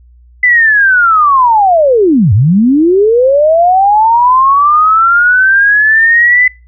sine linear two-way sweep, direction down then up, 2016 to 90.4 to 2016 Hz, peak -4 dBFS, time 0.43-6.48 s, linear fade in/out 5 ms, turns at 2.33 s, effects noise-tail reverb RT60 0.3 s tail -24 dB re dry + added 60 Hz sine -38 dBFS peak until 6.67 s

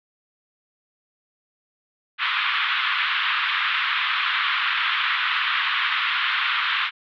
pink band-pass noise, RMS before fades -23 dBFS, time 2.18-6.91 s, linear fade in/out 50 ms, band 1100 to 3600 Hz, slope 48 dB/octave, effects none

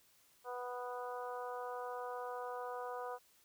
harmonic tone, 246.9 Hz, B3, in tune, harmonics 2 / 3 / 4 / 5 / 6, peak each -44 / -46 / -47 / -49 / -54 dBFS, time 0.44-3.19 s, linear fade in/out 50 ms, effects white hiss -69 dBFS RMS until 3.44 s

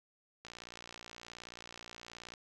click train, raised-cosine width 0.2 ms, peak -30 dBFS, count 112, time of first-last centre 0.45-2.338 s, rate 58.8 Hz, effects none

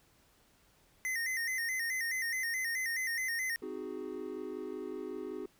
square tone with vibrato, 1942 Hz, B6, 30 cents flat, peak -33 dBFS, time 1.05-3.56 s, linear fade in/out 0 ms, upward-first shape square, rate 4.7 Hz, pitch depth 87 cents each way
triangle chord, Ab dominant seventh, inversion first, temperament equal with one note detuned, 259.5 / 311.1 / 370 / 415.3 Hz, C4 / Eb4 / Gb4 / Ab4, -14 / 0 / 0 / 0 cents, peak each -44 / -43 / -40 / -41 dBFS, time 3.62-5.46 s, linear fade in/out 5 ms
effects pink hiss -67 dBFS RMS until 5.59 s

